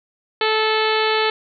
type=harmonic tone; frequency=436.4 Hz; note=A4; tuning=14 cents flat; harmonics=1 / 2 / 3 / 4 / 5 / 6 / 7 / 8 / 9 / 10; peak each=-20 / -23 / -25 / -26 / -27 / -28 / -28 / -29 / -30 / -30 dBFS; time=0.41-1.3 s; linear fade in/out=2 ms; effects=none